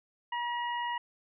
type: harmonic tone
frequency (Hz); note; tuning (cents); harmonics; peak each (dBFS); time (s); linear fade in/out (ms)
958; A#5; +47; 1 / 2 / 3; -32 / -38 / -42; 0.32-0.98; 5
effects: none